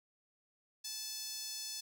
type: tone with high-pass filter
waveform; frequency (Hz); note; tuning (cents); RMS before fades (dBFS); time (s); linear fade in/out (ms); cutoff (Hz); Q
sawtooth; 871; A5; -18; -43; 0.84-1.81; 10; 5100; 2.6
effects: none